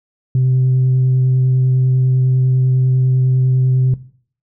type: tone with vibrato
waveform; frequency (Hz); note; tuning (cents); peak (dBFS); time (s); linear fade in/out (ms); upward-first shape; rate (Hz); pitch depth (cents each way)
sine; 129; C3; -24; -9; 0.35-3.94; 2; sine; 10; 9
effects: noise-tail reverb RT60 0.5 s tail -17 dB re dry + tanh soft clip ceiling -8 dBFS